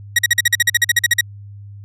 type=tone bursts; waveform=sawtooth; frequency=1900 Hz; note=A#6; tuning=33 cents sharp; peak=-6 dBFS; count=15; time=0.16-1.21 s; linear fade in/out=5 ms; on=28 ms; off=45 ms; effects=added 101 Hz sine -33 dBFS peak until 1.84 s + resampled to 32000 Hz